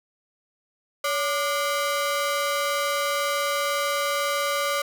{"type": "ring-modulated tone", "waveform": "sawtooth", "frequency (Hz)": 878, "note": "A5", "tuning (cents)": -4, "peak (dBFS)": -16, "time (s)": [1.04, 4.82], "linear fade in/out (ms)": 5, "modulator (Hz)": 313, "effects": []}